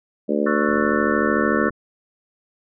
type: harmonic tone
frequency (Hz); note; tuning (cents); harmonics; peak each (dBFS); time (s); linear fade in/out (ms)
73.42; D2; 0; 3 / 4 / 5 / 6 / 7 / 8; -23 / -24 / -25 / -26 / -26 / -27; 0.28-1.7; 20
type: chord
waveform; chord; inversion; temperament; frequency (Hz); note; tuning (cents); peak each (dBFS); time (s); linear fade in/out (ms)
sine; F# minor seventh; second; just; 1110 / 1332 / 1480 / 1776; C#6 / E6 / F#6 / A6; +2 / +18 / 0 / +16; -27; 0.46-1.7; 10
type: click train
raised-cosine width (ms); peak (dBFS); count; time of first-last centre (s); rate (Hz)
3; -28; 46; 0.69-1.706; 44.3
effects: none